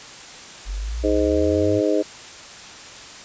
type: exponential sweep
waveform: sine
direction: up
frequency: 45.24 to 105.1 Hz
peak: -24 dBFS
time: 0.65-1.82 s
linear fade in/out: 50 ms
type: harmonic tone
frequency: 103.83 Hz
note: G#2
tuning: in tune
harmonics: 3 / 4 / 5 / 6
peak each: -21 / -22 / -23 / -24 dBFS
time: 1.03-2.03 s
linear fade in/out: 20 ms
effects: white hiss -39 dBFS RMS until 3.24 s + resampled to 16000 Hz